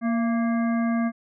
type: harmonic tone with a mistuned harmonic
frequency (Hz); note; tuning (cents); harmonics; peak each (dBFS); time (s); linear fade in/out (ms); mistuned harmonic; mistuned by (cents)
233.1; A#3; 0; 1 / 3 / 5 / 7 / 9; -21 / -31 / -35 / -38 / -40; 0.01-1.12; 50; 3; -54
effects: none